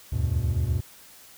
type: tone cluster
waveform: triangle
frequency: 73.1 / 81.4 / 96.8 / 121.6 Hz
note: D2 / E2 / G2 / B2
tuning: -7 / -21 / -21 / -26 cents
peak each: -26 dBFS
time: 0.12-0.81 s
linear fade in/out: 10 ms
effects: white hiss -50 dBFS RMS until 1.37 s